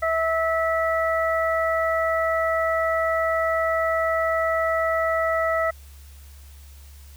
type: harmonic tone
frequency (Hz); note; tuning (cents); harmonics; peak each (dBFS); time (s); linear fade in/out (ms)
652; E5; -19; 1 / 2 / 3; -22 / -25 / -27; 0.02-5.71; 10
effects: added 70 Hz sine -42 dBFS peak until 7.16 s + white hiss -53 dBFS RMS until 7.16 s